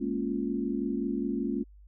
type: chord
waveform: sine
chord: Bb minor seventh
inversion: third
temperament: equal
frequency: 207.7 / 233.1 / 277.2 / 349.2 Hz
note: Ab3 / Bb3 / Db4 / F4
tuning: 0 / 0 / 0 / 0 cents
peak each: -34 / -33 / -32 / -35 dBFS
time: 0-1.64 s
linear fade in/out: 20 ms
effects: added 50 Hz sine -50 dBFS peak until 1.87 s